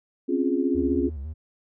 sine chord, Db major seventh, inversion third, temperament equal, 261.6 / 277.2 / 349.2 / 415.3 Hz, C4 / Db4 / F4 / Ab4, 0 / 0 / 0 / 0 cents, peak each -26 / -25 / -26 / -30 dBFS, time 0.28-1.1 s, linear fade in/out 20 ms
triangle tone with vibrato, 73.42 Hz, D2, in tune, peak -29 dBFS, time 0.74-1.34 s, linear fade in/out 20 ms, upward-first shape square, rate 5.9 Hz, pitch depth 110 cents each way
effects none

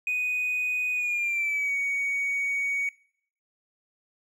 triangle tone with pitch glide, 2489 to 2243 Hz, D#7 to C#7, 0 to +20 cents, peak -22 dBFS, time 0.07-2.89 s, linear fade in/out 2 ms, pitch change -180 cents, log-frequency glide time 0.93-1.75 s, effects noise-tail reverb RT60 0.6 s tail -22 dB re dry + tanh soft clip ceiling -20 dBFS

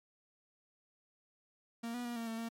45% pulse tone with pitch steps, 232 / 243.7 / 239 / 230.3 / 225.1 / 229.6 Hz, A#3 / B3 / A#3 / A#3 / A3 / A#3, -8 / -23 / +43 / -21 / +40 / -26 cents, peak -38 dBFS, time 1.83-2.49 s, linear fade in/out 10 ms, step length 110 ms, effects MP3 64 kbps

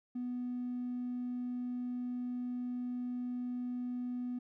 triangle tone, 246.9 Hz, B3, in tune, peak -32 dBFS, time 0.15-4.39 s, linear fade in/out 10 ms, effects tanh soft clip ceiling -32 dBFS

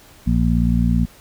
harmonic tone, 58.27 Hz, A#1, in tune, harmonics 1 / 2 / 3 / 4, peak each -18 / -22 / -19 / -20 dBFS, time 0.26-1.06 s, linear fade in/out 20 ms, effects pink hiss -47 dBFS RMS until 1.2 s

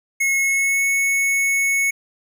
square tone with pitch glide, 2177 to 2206 Hz, C#7 to C#7, -32 to -9 cents, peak -17 dBFS, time 0.2-1.91 s, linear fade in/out 10 ms, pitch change +23 cents, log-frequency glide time 0.39-0.84 s, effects none

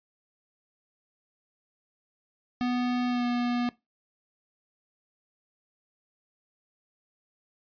square tone with pitch glide, 246.8 to 242.6 Hz, B3 to B3, -1 to -31 cents, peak -26 dBFS, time 2.61-3.69 s, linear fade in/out 0 ms, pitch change -30 cents, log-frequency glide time 3.08-3.25 s, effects noise-tail reverb RT60 0.2 s tail -20 dB re dry + resampled to 11025 Hz

